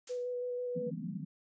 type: noise with exponential decay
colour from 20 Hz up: blue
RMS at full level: -41 dBFS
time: 0.07-0.34 s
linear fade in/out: 5 ms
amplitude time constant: 57 ms
type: tone with vibrato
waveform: sine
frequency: 493.1 Hz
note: B4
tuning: 3 cents flat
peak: -34 dBFS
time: 0.09-0.91 s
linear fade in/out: 20 ms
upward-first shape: square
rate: 6.1 Hz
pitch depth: 9 cents each way
type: band-pass noise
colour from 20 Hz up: pink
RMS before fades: -40 dBFS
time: 0.75-1.25 s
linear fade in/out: 10 ms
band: 150 to 260 Hz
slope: 96 dB/octave
effects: resampled to 16000 Hz